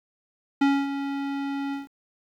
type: tone with ADSR envelope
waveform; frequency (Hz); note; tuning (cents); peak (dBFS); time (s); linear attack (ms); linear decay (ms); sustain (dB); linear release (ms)
square; 278.3; C#4; +7; -17; 0.61-1.88; 8; 250; -11; 150
effects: low-pass 3000 Hz 12 dB/octave + 9-bit